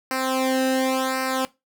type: tone with flanger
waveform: sawtooth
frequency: 261.6 Hz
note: C4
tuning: in tune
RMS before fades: -23 dBFS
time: 0.11-1.45 s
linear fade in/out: 0 ms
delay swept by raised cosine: 0.29 to 0.9 ms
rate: 0.91 Hz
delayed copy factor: -1
effects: noise-tail reverb RT60 0.2 s tail -18 dB re dry